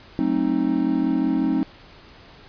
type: chord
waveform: triangle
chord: F# diminished seventh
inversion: none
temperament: equal with one note detuned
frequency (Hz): 185 / 220 / 265.7 / 311.1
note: F#3 / A3 / C4 / Eb4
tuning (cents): 0 / 0 / +27 / 0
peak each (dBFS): -26 / -25 / -20 / -21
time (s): 0.19-1.63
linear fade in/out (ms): 0
effects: pink hiss -47 dBFS RMS until 2.48 s + resampled to 11025 Hz